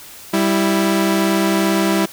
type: tone pair together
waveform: sawtooth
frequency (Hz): 195.98 / 329.6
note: G3 / E4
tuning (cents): 0 / 0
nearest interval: major sixth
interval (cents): 900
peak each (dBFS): -13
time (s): 0.33-2.06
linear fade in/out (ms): 10
effects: white hiss -38 dBFS RMS until 2.12 s